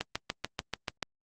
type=click train; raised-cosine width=0.2 ms; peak=-13 dBFS; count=8; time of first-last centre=0.01-1.027 s; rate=6.88 Hz; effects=Opus 32 kbps